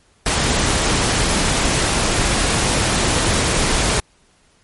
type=noise; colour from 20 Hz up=pink; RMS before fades=-17 dBFS; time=0.26-4 s; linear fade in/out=2 ms; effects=pink hiss -56 dBFS RMS until 4.63 s + MP3 48 kbps